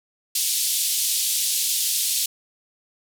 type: band-pass noise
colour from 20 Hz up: white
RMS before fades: -23 dBFS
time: 0.35-2.26 s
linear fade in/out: 5 ms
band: 3200 to 13000 Hz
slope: 24 dB/octave
effects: none